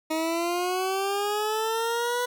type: linear sweep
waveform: 20% pulse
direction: up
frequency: 313.9 to 493.9 Hz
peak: -20 dBFS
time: 0.1-2.26 s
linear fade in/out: 10 ms
effects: none